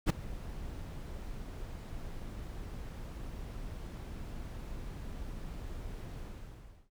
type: noise with ADSR envelope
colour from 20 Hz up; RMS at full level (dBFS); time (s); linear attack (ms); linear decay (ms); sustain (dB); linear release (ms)
brown; -20; 0.06-6.9; 39; 7; -22; 730
effects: none